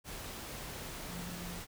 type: tone in noise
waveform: sine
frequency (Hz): 175.3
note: F3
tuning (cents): +7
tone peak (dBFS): -44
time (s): 1.06-1.62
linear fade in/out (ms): 50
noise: pink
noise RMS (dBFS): -44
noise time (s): 0.04-1.67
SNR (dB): -3
effects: none